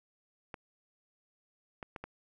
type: clicks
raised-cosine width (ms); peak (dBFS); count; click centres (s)
0.5; -26; 4; 0.542 / 1.828 / 1.962 / 2.04
effects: none